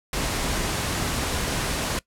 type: noise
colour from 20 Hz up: pink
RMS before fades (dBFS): -26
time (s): 0.13-1.99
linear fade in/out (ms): 2
effects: noise-tail reverb RT60 0.1 s tail -21 dB re dry + low-pass 11000 Hz 12 dB/octave